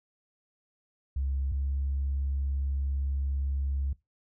sine tone pair in turn, 67.9 / 68.81 Hz, C#2 / C#2, -35 / -12 cents, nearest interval unison, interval 23 cents, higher second, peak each -26 dBFS, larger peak neither, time 1.16-1.52 / 1.52-3.93 s, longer second, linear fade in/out 5 ms, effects noise-tail reverb RT60 0.2 s tail -21 dB re dry + tanh soft clip ceiling -23 dBFS

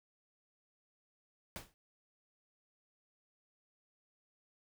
pink noise with exponential decay, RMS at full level -41 dBFS, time 1.56-1.74 s, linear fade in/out 0 ms, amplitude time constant 39 ms, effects none

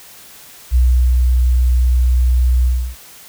sine tone with ADSR envelope, 62.1 Hz, B1, 10 cents sharp, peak -7 dBFS, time 0.71-2.96 s, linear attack 42 ms, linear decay 370 ms, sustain -2 dB, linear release 320 ms, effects tanh soft clip ceiling -3 dBFS + white hiss -40 dBFS RMS until 3.28 s

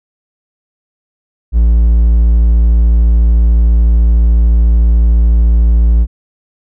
triangle tone, 56.9 Hz, A#1, 41 cents flat, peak -3 dBFS, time 1.52-6.07 s, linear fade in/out 50 ms, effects none

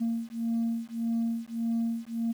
sine beating tone pair, 229.2 / 230.9 Hz, A#3 / A#3, -29 / -16 cents, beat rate 1.7 Hz, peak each -29 dBFS, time 0-2.33 s, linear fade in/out 20 ms, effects tanh soft clip ceiling -23 dBFS + 9-bit

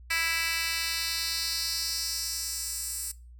10% pulse tone with high-pass filter sweep, 329.6 Hz, E4, in tune, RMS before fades -31 dBFS, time 0.1-3.12 s, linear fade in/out 10 ms, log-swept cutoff 2300 to 8500 Hz, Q 2, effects noise-tail reverb RT60 0.3 s tail -20 dB re dry + added 60 Hz sine -46 dBFS peak until 3.39 s

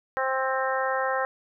harmonic tone, 263.4 Hz, C4, 12 cents sharp, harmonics 2 / 3 / 4 / 5 / 6 / 7, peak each -28 / -30 / -31 / -32 / -33 / -33 dBFS, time 0.17-1.25 s, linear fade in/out 0 ms, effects none

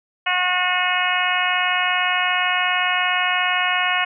harmonic tone, 362.7 Hz, F#4, 34 cents flat, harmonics 2 / 3 / 4 / 5 / 6 / 7 / 8, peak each -25 / -25 / -25 / -25 / -25 / -25 / -25 dBFS, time 0.26-4.05 s, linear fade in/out 10 ms, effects none

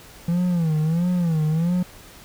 triangle tone with vibrato, 166.5 Hz, E3, 18 cents sharp, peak -16 dBFS, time 0.28-1.83 s, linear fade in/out 5 ms, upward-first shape sine, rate 1.5 Hz, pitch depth 140 cents each way, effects pink hiss -45 dBFS RMS until 2.24 s

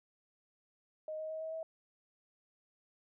sine tone with pitch steps, 622.3 / 628.1 / 633.9 / 639.8 / 645.7 Hz, D#5 / D#5 / D#5 / D#5 / E5, 0 / +16 / +32 / +48 / -36 cents, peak -38 dBFS, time 1.08-1.63 s, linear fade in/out 2 ms, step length 110 ms, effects none

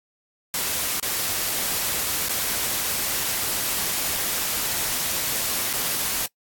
white noise with dropouts, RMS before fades -25 dBFS, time 0.54-6.26 s, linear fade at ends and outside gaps 1 ms, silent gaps 0.999-1.027 / 2.286-2.293 / 5.73-5.735 s, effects noise-tail reverb RT60 0.1 s tail -22 dB re dry + AAC 64 kbps

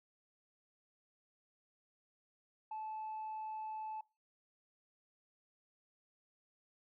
sine tone, 869 Hz, A5, 22 cents flat, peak -39 dBFS, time 2.71-4.01 s, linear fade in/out 5 ms, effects noise-tail reverb RT60 0.3 s tail -24 dB re dry + tanh soft clip ceiling -38 dBFS

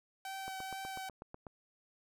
sawtooth tone with vibrato, 768 Hz, G5, 36 cents flat, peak -37 dBFS, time 0.25-1.09 s, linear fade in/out 2 ms, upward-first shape sine, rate 2.2 Hz, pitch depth 12 cents each way
click train, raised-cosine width 1 ms, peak -32 dBFS, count 9, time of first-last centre 0.48-1.468 s, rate 8.1 Hz
effects none

